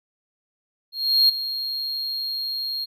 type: tone with ADSR envelope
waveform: triangle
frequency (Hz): 4247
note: C8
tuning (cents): +25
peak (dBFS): -11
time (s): 0.92-2.86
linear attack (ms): 370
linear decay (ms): 10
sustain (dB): -13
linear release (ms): 26
effects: none